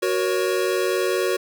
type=chord; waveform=square; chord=F# major; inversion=none; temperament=equal with one note detuned; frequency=370 / 474.3 / 554.4 Hz; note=F#4 / A#4 / C#5; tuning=0 / +30 / 0 cents; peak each=-23 / -26 / -27 dBFS; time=0.02-1.37 s; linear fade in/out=10 ms; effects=none